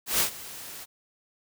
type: noise with ADSR envelope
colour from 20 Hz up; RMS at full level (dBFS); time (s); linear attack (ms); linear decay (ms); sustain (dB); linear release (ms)
white; -22; 0.06-0.86; 140; 100; -19; 32
effects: none